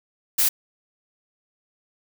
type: noise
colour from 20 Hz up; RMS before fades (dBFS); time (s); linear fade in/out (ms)
blue; -19; 0.38-0.49; 10
effects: none